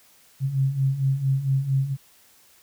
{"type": "beating tone pair", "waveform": "sine", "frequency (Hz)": [132.3, 136.7], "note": ["C3", "C#3"], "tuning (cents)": [20, -24], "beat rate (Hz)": 4.4, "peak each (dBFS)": [-26, -21], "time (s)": [0.4, 1.97], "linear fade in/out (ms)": 50, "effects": ["white hiss -56 dBFS RMS until 2.62 s"]}